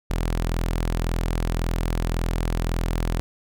sawtooth tone, 41.84 Hz, E1, 27 cents sharp, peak -18 dBFS, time 0.1-3.2 s, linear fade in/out 0 ms, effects none

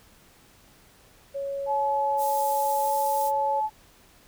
sine tone, 555 Hz, C#5, 2 cents sharp, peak -28 dBFS, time 1.34-3.61 s, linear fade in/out 20 ms
sine tone with pitch glide, 856 to 863.4 Hz, A5 to A5, -48 to -33 cents, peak -23 dBFS, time 1.66-3.7 s, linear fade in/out 50 ms, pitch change +15 cents, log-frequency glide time 2.77-2.93 s
pink high-pass noise, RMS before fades -37 dBFS, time 2.17-3.32 s, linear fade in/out 50 ms, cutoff 9600 Hz, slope 12 dB/octave
effects pink hiss -56 dBFS RMS until 4.27 s

